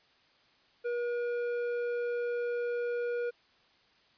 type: tone with hard clipping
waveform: sine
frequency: 480 Hz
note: B4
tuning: 49 cents flat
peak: -32 dBFS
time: 0.84-3.31 s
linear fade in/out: 20 ms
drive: 8 dB
effects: white hiss -65 dBFS RMS until 4.17 s + resampled to 11025 Hz